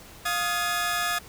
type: tone cluster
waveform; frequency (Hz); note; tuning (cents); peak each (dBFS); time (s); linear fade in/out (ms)
sawtooth; 703 / 1244 / 1695; F5 / D#6 / G#6; +11 / -1 / +35; -27 / -25 / -25; 0.25-1.19; 10
effects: pink hiss -47 dBFS RMS until 1.28 s